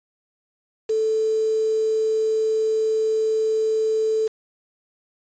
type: tone with quantisation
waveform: sine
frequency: 438.9 Hz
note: A4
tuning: 4 cents flat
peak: -18 dBFS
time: 0.89-4.28 s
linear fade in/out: 10 ms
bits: 6
effects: resampled to 16000 Hz